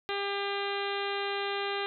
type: harmonic tone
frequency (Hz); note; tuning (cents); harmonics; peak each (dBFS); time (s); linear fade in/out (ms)
400.1; G4; +35; 1 / 2 / 3 / 4 / 5 / 6 / 7 / 8 / 9 / 10; -34 / -37 / -39 / -40 / -41 / -42 / -42 / -43 / -44 / -44; 0.09-1.86; 0
effects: none